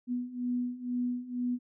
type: beating tone pair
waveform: sine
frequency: 244.8 / 246.9 Hz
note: B3 / B3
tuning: -15 / 0 cents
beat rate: 2.1 Hz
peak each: -35 / -32 dBFS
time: 0.07-1.59 s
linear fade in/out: 50 ms
effects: none